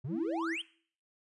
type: exponential sweep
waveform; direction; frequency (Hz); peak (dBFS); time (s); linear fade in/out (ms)
triangle; up; 117.4 to 3336; -33; 0.04-0.62; 10
type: tone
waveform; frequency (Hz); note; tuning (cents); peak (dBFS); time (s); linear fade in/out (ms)
sine; 329.6; E4; 0; -33; 0.08-0.57; 50
effects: noise-tail reverb RT60 0.5 s tail -20 dB re dry + resampled to 24000 Hz